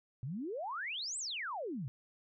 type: exponential two-way sweep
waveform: sine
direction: up then down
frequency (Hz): 116.54 to 8390 to 116.54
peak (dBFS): -37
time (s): 0.23-1.88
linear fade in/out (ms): 0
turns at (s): 1.18
effects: none